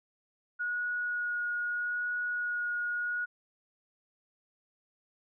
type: tone with vibrato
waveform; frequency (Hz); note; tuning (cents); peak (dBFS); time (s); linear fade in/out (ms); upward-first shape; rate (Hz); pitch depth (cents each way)
sine; 1450; F#6; -35; -30; 0.59-3.26; 20; sine; 0.79; 10
effects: none